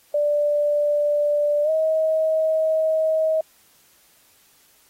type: tone with pitch glide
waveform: sine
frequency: 588 to 633.9 Hz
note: D5 to D#5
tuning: +2 to +32 cents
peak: -17 dBFS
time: 0.14-3.41 s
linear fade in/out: 5 ms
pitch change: +130 cents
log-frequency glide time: 1.63-1.7 s
effects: white hiss -57 dBFS RMS until 4.89 s + AAC 48 kbps